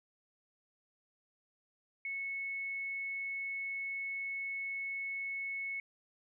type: tone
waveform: sine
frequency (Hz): 2201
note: C#7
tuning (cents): -13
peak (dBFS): -36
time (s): 2.05-5.8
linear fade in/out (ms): 2
effects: none